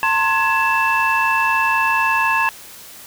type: tone cluster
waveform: sine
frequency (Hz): 902 / 1058 / 1684 / 2654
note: A5 / C6 / G#6 / E7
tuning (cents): +43 / +19 / +24 / +11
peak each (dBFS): -19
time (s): 0.03-2.49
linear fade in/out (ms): 0
effects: tanh soft clip ceiling -7 dBFS + white hiss -39 dBFS RMS until 3.06 s